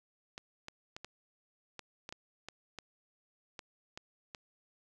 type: clicks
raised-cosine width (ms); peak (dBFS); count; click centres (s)
0.2; -26; 12; 0.379 / 0.684 / 0.965 / 1.046 / 1.793 / 2.091 / 2.125 / 2.486 / 2.787 / 3.592 / 3.975 / 4.348
effects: none